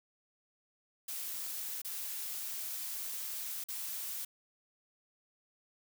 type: noise with dropouts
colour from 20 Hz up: blue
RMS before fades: -40 dBFS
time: 1.08-4.25 s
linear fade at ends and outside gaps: 5 ms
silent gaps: 1.818-1.847 / 3.64-3.685 s
effects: none